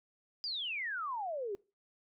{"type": "exponential sweep", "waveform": "sine", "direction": "down", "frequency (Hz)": [4978, 380], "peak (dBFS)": -35, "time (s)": [0.44, 1.55], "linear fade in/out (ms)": 0, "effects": ["noise-tail reverb RT60 0.3 s tail -22 dB re dry"]}